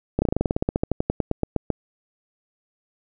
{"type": "slowing click train", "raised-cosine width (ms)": 2, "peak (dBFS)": -7, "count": 22, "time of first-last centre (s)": [0.19, 1.703], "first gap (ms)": 30, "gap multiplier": 1.08, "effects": []}